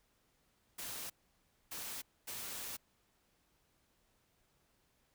white noise bursts at uneven times, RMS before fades -44 dBFS, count 3, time 0.78-1.1 / 1.71-2.02 / 2.27-2.77 s, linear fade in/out 10 ms, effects pink hiss -75 dBFS RMS until 5.14 s

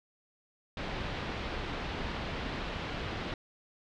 pink low-pass noise, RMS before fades -37 dBFS, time 0.77-3.34 s, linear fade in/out 2 ms, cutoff 3900 Hz, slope 24 dB/octave, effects none

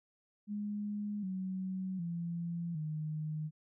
sine tone with pitch steps, 207.1 / 187.73 / 170.17 / 154.26 Hz, G#3 / F#3 / F3 / D#3, -5 / +25 / -45 / -15 cents, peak -35 dBFS, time 0.47-3.51 s, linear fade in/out 50 ms, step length 760 ms, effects none

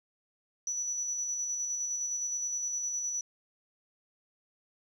sine tone with tremolo, 5920 Hz, F#8, in tune, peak -29 dBFS, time 0.67-3.21 s, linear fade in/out 2 ms, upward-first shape square, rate 9.7 Hz, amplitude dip 30%, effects tanh soft clip ceiling -26 dBFS + 11-bit

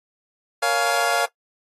25% pulse chord, Bb minor seventh, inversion none, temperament just, 466.2 / 559.4 / 699.2 / 839.1 Hz, Bb4 / Db5 / F5 / Ab5, 0 / +16 / +2 / +18 cents, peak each -24 / -22 / -18 / -23 dBFS, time 0.62-1.26 s, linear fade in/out 10 ms, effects noise-tail reverb RT60 0.1 s tail -20 dB re dry + AAC 32 kbps

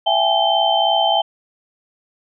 sine tone cluster, 665 / 781 / 844 / 3102 Hz, E5 / G5 / G#5 / G7, +15 / -7 / +28 / -19 cents, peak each -19 dBFS, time 0.06-1.22 s, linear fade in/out 10 ms, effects none

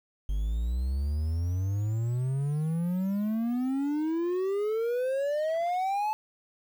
triangle exponential sweep, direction up, 49 to 873 Hz, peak -24 dBFS, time 0.29-6.13 s, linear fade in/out 0 ms, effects 9-bit

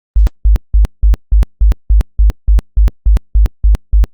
sine tone bursts, 51.1 Hz, G#1, 27 cents flat, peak -3 dBFS, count 14, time 0.16-4.04 s, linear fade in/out 0 ms, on 110 ms, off 180 ms, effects Opus 24 kbps

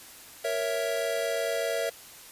square chord, A# diminished, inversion none, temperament equal, 466.2 / 554.4 / 659.3 Hz, A#4 / C#5 / E5, 0 / 0 / 0 cents, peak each -33 / -33 / -31 dBFS, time 0.44-1.9 s, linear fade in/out 10 ms, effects white hiss -48 dBFS RMS until 2.31 s + resampled to 32000 Hz

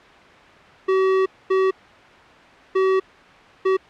square tone bursts at uneven times, 380 Hz, F#4, 46 cents sharp, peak -16 dBFS, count 4, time 0.88-1.26 / 1.5-1.71 / 2.75-3 / 3.65-3.77 s, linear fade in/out 10 ms, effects white hiss -45 dBFS RMS until 3.89 s + low-pass 2000 Hz 12 dB/octave

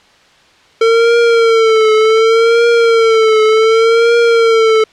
square tone with vibrato, 451.4 Hz, A4, 44 cents sharp, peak -7 dBFS, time 0.81-4.84 s, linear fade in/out 5 ms, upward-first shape triangle, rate 0.67 Hz, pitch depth 74 cents each way, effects white hiss -46 dBFS RMS until 4.92 s + low-pass 4000 Hz 12 dB/octave

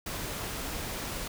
pink noise, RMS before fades -36 dBFS, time 0.06-1.28 s, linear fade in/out 5 ms, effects none

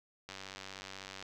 click train, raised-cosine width 0.2 ms, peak -27 dBFS, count 91, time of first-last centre 0.29-1.226 s, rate 96.2 Hz, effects none

